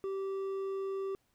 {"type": "tone with hard clipping", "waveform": "sine", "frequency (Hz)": 388.3, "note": "G4", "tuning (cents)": -16, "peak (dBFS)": -35, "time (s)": [0.04, 1.15], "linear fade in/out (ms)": 0, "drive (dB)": 5, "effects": ["pink hiss -75 dBFS RMS until 1.34 s"]}